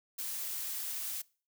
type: noise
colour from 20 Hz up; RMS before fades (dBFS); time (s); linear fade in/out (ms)
blue; -38; 0.18-1.22; 10
effects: noise-tail reverb RT60 0.4 s tail -23 dB re dry